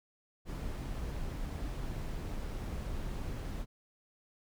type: noise with amplitude modulation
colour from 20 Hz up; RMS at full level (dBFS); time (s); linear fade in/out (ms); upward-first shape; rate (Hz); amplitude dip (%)
brown; -37; 0.45-3.66; 50; sine; 238; 25
effects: none